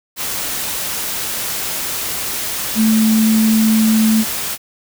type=tone in noise; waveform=sine; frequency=220 Hz; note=A3; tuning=in tune; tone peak=-10 dBFS; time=2.75-4.25 s; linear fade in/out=50 ms; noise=white; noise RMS=-22 dBFS; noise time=0.16-4.58 s; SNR=+9 dB; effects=none